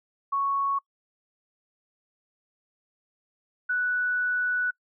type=tone pair in turn; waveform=sine; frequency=1108.7 / 1479.9 Hz; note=C#6 / F#6; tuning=0 / 0 cents; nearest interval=perfect fourth; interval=500 cents; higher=second; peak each=-23 dBFS; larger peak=neither; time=0.32-0.79 / 3.69-4.71 s; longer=second; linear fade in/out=10 ms; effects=noise-tail reverb RT60 0.1 s tail -26 dB re dry